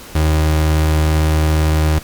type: tone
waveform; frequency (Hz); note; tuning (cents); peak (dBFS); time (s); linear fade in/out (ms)
35% pulse; 77.78; D#2; 0; -10; 0.15-1.99; 5
effects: pink hiss -36 dBFS RMS until 2.03 s + Opus 48 kbps